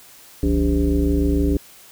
sine tone with frequency modulation, 178.3 Hz, F3, 36 cents sharp, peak -15 dBFS, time 0.43-1.57 s, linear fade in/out 2 ms, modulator 110 Hz, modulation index 1.9, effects white hiss -46 dBFS RMS until 1.91 s

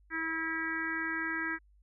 harmonic tone, 324.1 Hz, E4, 29 cents flat, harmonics 1 / 3 / 4 / 5 / 6 / 7, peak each -39 / -45 / -42 / -35 / -37 / -45 dBFS, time 0.1-1.59 s, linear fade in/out 50 ms, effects added 50 Hz sine -60 dBFS peak until 1.82 s

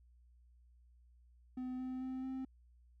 triangle tone with pitch steps, 254.2 / 256.9 / 259.5 / 262.3 Hz, C4 / C4 / C4 / C4, -50 / -32 / -14 / +4 cents, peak -37 dBFS, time 1.57-2.45 s, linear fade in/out 5 ms, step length 220 ms, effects added 60 Hz sine -62 dBFS peak until 3 s

